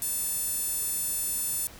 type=tone with high-pass filter; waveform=sawtooth; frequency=880 Hz; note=A5; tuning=in tune; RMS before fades=-30 dBFS; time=0.02-1.67 s; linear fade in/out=0 ms; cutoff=9800 Hz; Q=2.1; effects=pink hiss -48 dBFS RMS until 1.79 s